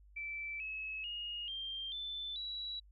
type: tone with pitch steps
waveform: sine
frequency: 2325 / 2580 / 2862 / 3176 / 3524 / 3910 Hz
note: D7 / E7 / F7 / G7 / A7 / B7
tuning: -18 / -38 / +42 / +22 / +2 / -18 cents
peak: -39 dBFS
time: 0.16-2.8 s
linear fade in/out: 10 ms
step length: 440 ms
effects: added 50 Hz sine -58 dBFS peak until 2.91 s